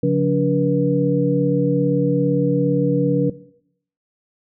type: tone cluster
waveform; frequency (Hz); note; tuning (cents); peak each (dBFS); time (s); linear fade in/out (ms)
sine; 141.1 / 178.7 / 286.6 / 481.9; C#3 / F3 / D4 / B4; +31 / +40 / -42 / -43; -20; 0.03-3.3; 5
effects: noise-tail reverb RT60 0.7 s tail -18 dB re dry